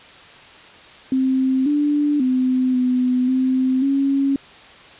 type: tone with pitch steps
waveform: sine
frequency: 262.1 / 293.3 / 256.3 / 251.8 / 259.2 / 275.1 Hz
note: C4 / D4 / C4 / B3 / C4 / C#4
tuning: +3 / -2 / -36 / +34 / -16 / -13 cents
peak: -15 dBFS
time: 1.12-4.36 s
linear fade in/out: 2 ms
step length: 540 ms
effects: white hiss -43 dBFS RMS until 4.99 s + resampled to 8000 Hz